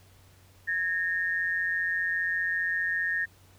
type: tone pair together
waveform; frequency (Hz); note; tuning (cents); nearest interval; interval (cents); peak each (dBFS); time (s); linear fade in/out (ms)
sine; 1661.2 / 1836.2; G#6 / A#6; 0 / -27; major second; 173; -31 / -27; 0.67-3.26; 20
effects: added 93 Hz sine -57 dBFS peak until 3.58 s + pink hiss -60 dBFS RMS until 3.58 s